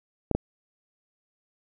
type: clicks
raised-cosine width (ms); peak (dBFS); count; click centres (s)
2; -10; 2; 0.313 / 0.35
effects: none